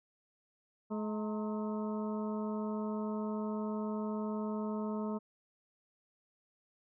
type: harmonic tone with a mistuned harmonic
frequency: 213.4 Hz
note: G#3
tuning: 47 cents sharp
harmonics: 1 / 2 / 3 / 4 / 5 / 6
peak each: -35 / -41 / -45 / -47 / -49 / -51 dBFS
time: 0.9-5.19 s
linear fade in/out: 20 ms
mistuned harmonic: 4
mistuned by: +120 cents
effects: none